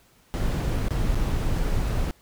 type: noise with dropouts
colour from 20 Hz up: brown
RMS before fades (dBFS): -24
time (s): 0.34-2.11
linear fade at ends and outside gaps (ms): 0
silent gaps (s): 0.884-0.907 / 1.146-1.155 / 1.586-1.59
effects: pink hiss -59 dBFS RMS until 2.21 s